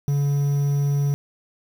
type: tone with quantisation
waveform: triangle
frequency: 142.3 Hz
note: C#3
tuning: 46 cents sharp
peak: -16 dBFS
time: 0.08-1.14 s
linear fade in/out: 0 ms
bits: 7
effects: none